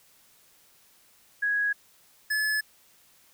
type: tone pair in turn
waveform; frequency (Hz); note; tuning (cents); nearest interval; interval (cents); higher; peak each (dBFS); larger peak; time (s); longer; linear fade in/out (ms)
sine / square; 1661.2 / 1717.8; G#6 / A6; 0 / -42; minor second; 58; second; -23 / -25; first; 1.42-1.73 / 2.3-2.61; neither; 10
effects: white hiss -60 dBFS RMS until 3.33 s

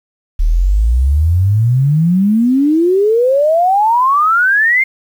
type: exponential sweep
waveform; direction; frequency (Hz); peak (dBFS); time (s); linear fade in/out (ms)
sine; up; 36.5 to 2145; -8; 0.39-4.84; 10
effects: 7-bit

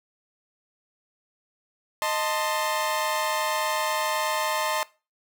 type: chord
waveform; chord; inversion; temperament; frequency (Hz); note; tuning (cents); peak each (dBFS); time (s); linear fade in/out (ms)
sawtooth; A diminished; second; equal with one note detuned; 622.3 / 888.2 / 1046.5; Eb5 / A5 / C6; 0 / +16 / 0; -25; 2.02-4.83; 0
effects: noise-tail reverb RT60 0.3 s tail -20 dB re dry

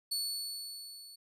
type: tone with level ramp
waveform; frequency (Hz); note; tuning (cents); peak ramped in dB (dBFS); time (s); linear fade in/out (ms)
sawtooth; 4435; C#8; 0; -28 to -47; 0.11-1.16; 10
effects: resampled to 32000 Hz

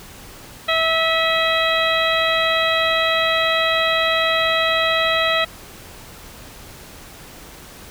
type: harmonic tone with a mistuned harmonic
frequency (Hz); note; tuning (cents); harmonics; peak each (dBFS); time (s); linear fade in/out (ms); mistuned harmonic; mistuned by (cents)
651; E5; -22; 1 / 2 / 3 / 4 / 5 / 6; -21 / -22 / -22 / -25 / -24 / -24; 0.68-5.45; 10; 4; -39
effects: pink hiss -40 dBFS RMS until 7.9 s

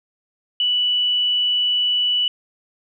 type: tone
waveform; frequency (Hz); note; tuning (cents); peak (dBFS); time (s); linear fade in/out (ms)
sine; 2960; F#7; 0; -16; 0.6-2.28; 2
effects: none

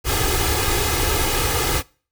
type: noise with comb filter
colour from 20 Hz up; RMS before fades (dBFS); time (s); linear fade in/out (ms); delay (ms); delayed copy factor
pink; -20; 0.04-1.83; 50; 2.4; +0.75
effects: noise-tail reverb RT60 0.4 s tail -24 dB re dry

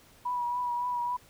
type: tone with vibrato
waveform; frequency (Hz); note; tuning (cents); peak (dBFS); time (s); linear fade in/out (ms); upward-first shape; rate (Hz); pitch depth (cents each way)
sine; 974; B5; -24; -28; 0.25-1.17; 10; triangle; 3.6; 33
effects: pink hiss -58 dBFS RMS until 1.29 s

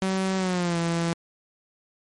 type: tone with pitch glide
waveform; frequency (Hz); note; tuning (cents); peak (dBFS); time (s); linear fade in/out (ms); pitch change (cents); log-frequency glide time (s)
sawtooth; 190 to 168.3; F#3 to E3; +46 to +36; -19; 0.02-1.13; 0; -210; 0.37-0.78
effects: MP3 48 kbps

